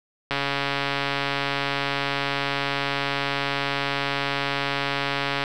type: click train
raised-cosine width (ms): 0.3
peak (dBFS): -8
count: 719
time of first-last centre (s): 0.31-5.439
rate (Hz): 140
effects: none